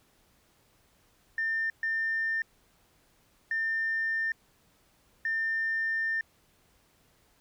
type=tone bursts at uneven times; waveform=sine; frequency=1800 Hz; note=A6; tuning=39 cents sharp; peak=-26 dBFS; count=4; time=1.38-1.7 / 1.83-2.42 / 3.51-4.32 / 5.25-6.21 s; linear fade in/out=2 ms; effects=tanh soft clip ceiling -22 dBFS + pink hiss -66 dBFS RMS until 7.4 s